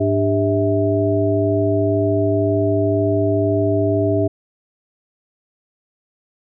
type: tone cluster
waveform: sine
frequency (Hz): 103.5 / 297 / 399 / 648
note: G#2 / D4 / G4 / E5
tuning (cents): -5 / +20 / +31 / -30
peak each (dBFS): -20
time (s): 0-4.28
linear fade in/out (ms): 10
effects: none